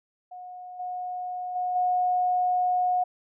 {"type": "tone with level steps", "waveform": "sine", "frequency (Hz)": 726, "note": "F#5", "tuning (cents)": -33, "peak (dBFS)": [-38, -30, -25, -21], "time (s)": [0.31, 3.04], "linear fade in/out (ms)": 10, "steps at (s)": [0.79, 1.55, 1.75], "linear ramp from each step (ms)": 10, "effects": []}